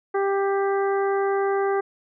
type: harmonic tone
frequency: 394.4 Hz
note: G4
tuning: 11 cents sharp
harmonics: 1 / 2 / 3 / 4 / 5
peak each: -21 / -27 / -31 / -34 / -38 dBFS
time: 0.14-1.81 s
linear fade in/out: 10 ms
effects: none